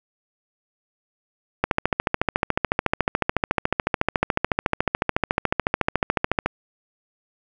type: click train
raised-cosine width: 0.5 ms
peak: -3 dBFS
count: 68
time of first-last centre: 1.64-6.46 s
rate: 13.9 Hz
effects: none